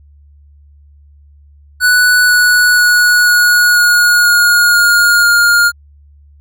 square tone with pitch steps, 1480 / 1470.6 / 1461.3 / 1452.1 / 1442.9 / 1433.7 / 1424.6 / 1415.6 Hz, F#6 / F#6 / F#6 / F#6 / F#6 / F6 / F6 / F6, 0 / -11 / -22 / -33 / -44 / +45 / +34 / +23 cents, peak -7 dBFS, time 1.8-5.72 s, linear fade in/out 50 ms, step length 490 ms, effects added 72 Hz sine -40 dBFS peak until 6.4 s

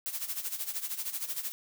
blue noise with tremolo, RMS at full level -33 dBFS, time 0.06-1.52 s, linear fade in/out 0 ms, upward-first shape sine, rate 13 Hz, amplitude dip 75%, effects none

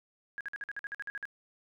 sine tone bursts, 1645 Hz, G#6, 17 cents flat, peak -35 dBFS, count 12, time 0.38-1.254 s, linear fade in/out 0 ms, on 27 ms, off 50 ms, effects none

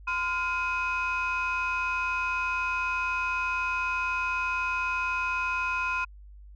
sine tone cluster, 1024 / 1410 / 2516 Hz, C6 / F6 / D#7, -38 / +16 / +19 cents, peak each -29 / -30 / -29 dBFS, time 0.07-6.05 s, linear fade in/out 10 ms, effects tanh soft clip ceiling -21 dBFS + added 50 Hz sine -45 dBFS peak until 6.55 s

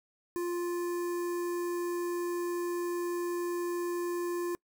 square tone with notch filter, 349.2 Hz, F4, in tune, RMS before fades -33 dBFS, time 0.36-4.55 s, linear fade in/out 0 ms, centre 3400 Hz, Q 0.61, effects noise-tail reverb RT60 0.1 s tail -25 dB re dry

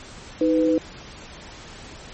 sine tone pair together, 314.8 / 499.7 Hz, D#4 / B4, +20 / +20 cents, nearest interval minor sixth, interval 800 cents, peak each -18 / -20 dBFS, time 0.41-0.78 s, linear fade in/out 2 ms, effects pink hiss -41 dBFS RMS until 2.13 s + MP3 32 kbps

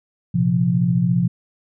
sine chord, Bb suspended second, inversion none, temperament equal, 116.54 / 130.81 / 174.61 Hz, Bb2 / C3 / F3, 0 / 0 / 0 cents, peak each -23 / -20 / -17 dBFS, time 0.34-1.28 s, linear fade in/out 10 ms, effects none

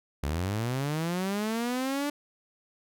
sawtooth linear sweep, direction up, 67 to 293.7 Hz, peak -24 dBFS, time 0.23-2.1 s, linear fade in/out 5 ms, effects none

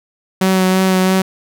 sawtooth tone with vibrato, 187.5 Hz, F#3, 23 cents sharp, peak -7 dBFS, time 0.41-1.22 s, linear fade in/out 5 ms, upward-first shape sine, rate 3 Hz, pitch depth 16 cents each way, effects none

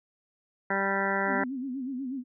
harmonic tone, 196 Hz, G3, in tune, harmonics 1 / 2 / 3 / 4 / 5 / 7 / 8 / 9 / 10, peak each -34 / -34 / -34 / -34 / -34 / -34 / -34 / -34 / -34 dBFS, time 0.7-1.44 s, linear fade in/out 5 ms
sine tone with vibrato, 261.6 Hz, C4, in tune, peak -31 dBFS, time 1.26-2.24 s, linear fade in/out 50 ms, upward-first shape sine, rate 8.2 Hz, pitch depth 110 cents each way
effects none

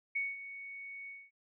sine tone with ADSR envelope, 2225 Hz, C#7, 6 cents sharp, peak -30 dBFS, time 0.15-1.31 s, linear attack 11 ms, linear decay 200 ms, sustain -13 dB, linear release 230 ms, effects none

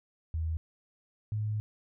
sine tone pair in turn, 80.4 / 106.8 Hz, E2 / G#2, -43 / +49 cents, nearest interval perfect fourth, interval 492 cents, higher second, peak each -29 / -29 dBFS, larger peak neither, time 0.34-0.57 / 1.32-1.6 s, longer second, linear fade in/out 0 ms, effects none

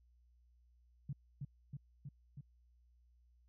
sine tone with echo, 140 Hz, C#3, 18 cents sharp, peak -38 dBFS, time 1.09-1.13 s, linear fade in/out 5 ms, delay 320 ms, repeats 4, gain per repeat -2 dB, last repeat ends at 2.41 s, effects added 60 Hz sine -66 dBFS peak until 3.48 s

